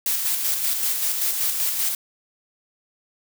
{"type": "noise with tremolo", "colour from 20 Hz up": "blue", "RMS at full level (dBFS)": -22, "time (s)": [0.06, 1.95], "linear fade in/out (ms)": 2, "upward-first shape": "square", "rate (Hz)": 5.2, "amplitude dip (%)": 35, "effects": []}